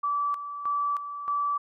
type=tone with tremolo; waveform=sine; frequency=1156 Hz; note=D6; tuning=28 cents flat; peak=-24 dBFS; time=0.03-1.58 s; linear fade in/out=10 ms; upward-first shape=square; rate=1.6 Hz; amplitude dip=65%; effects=none